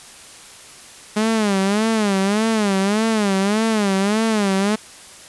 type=tone with vibrato; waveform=sawtooth; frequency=207.7 Hz; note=G#3; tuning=in tune; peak=-12 dBFS; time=1.16-4.76 s; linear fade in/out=10 ms; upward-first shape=sine; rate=1.7 Hz; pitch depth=140 cents each way; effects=white hiss -41 dBFS RMS until 5.28 s + resampled to 24000 Hz